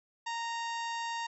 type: harmonic tone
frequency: 928 Hz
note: A#5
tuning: 8 cents flat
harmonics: 1 / 2 / 3 / 4 / 5 / 6 / 7 / 8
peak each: -35 / -41 / -45 / -47 / -49 / -51 / -52 / -53 dBFS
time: 0.26-1.27 s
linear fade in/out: 10 ms
effects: none